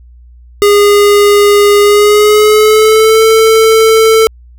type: tone with pitch glide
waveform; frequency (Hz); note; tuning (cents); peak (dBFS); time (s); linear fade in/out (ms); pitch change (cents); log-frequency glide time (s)
square; 409.5 to 444; G#4 to A4; -24 to +16; -4; 0.62-4.27; 0; +140; 1.81-3.23
effects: added 60 Hz sine -34 dBFS peak until 4.58 s